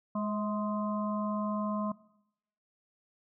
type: harmonic tone with a mistuned harmonic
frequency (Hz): 208.4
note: G#3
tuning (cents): +6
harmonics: 1 / 3 / 5 / 6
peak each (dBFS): -31 / -38 / -37 / -46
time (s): 0.15-1.92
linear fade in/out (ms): 5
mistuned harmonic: 3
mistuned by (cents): +40
effects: noise-tail reverb RT60 0.8 s tail -19 dB re dry